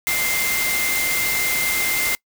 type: tone in noise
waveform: sine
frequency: 2093 Hz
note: C7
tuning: in tune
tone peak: -22 dBFS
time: 0.07-2.15 s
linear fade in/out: 0 ms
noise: white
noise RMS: -23 dBFS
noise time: 0.07-2.15 s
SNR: -2 dB
effects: noise-tail reverb RT60 0.1 s tail -24 dB re dry